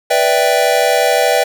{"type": "chord", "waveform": "square", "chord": "E minor seventh", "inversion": "second", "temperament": "equal", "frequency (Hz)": [493.9, 587.3, 659.3, 784], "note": ["B4", "D5", "E5", "G5"], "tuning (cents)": [0, 0, 0, 0], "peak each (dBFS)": -17, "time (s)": [0.1, 1.44], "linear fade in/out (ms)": 10, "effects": []}